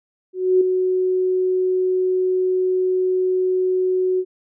sine tone with ADSR envelope, 370 Hz, F#4, in tune, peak -10 dBFS, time 0.33-4.25 s, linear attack 280 ms, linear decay 5 ms, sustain -6 dB, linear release 59 ms, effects none

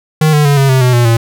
square tone with pitch steps, 155.56 / 149.05 / 142.81 / 136.84 / 131.11 / 125.63 / 120.37 / 115.33 Hz, D#3 / D3 / D3 / C#3 / C3 / B2 / B2 / A#2, 0 / +26 / -48 / -22 / +4 / +30 / -44 / -18 cents, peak -7 dBFS, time 0.21-1.17 s, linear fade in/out 5 ms, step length 120 ms, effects none

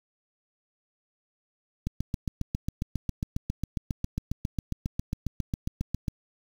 click train, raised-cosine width 5 ms, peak -16 dBFS, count 32, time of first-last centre 1.87-6.082 s, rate 7.36 Hz, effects 7-bit

